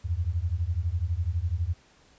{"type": "beating tone pair", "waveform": "sine", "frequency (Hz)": [80, 92], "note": ["D#2", "F#2"], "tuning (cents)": [49, -9], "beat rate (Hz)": 12, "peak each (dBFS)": -28, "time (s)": [0.04, 1.74], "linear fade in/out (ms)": 20, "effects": ["pink hiss -59 dBFS RMS until 2.18 s", "resampled to 16000 Hz"]}